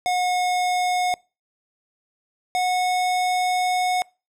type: tone pair in turn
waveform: square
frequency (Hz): 725 / 730.5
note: F#5 / F#5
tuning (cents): -35 / -22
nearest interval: unison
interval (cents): 13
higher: second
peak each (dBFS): -20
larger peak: neither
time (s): 0.06-1.14 / 2.55-4.02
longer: second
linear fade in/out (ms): 0
effects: noise-tail reverb RT60 0.3 s tail -25 dB re dry + low-pass 10000 Hz 12 dB/octave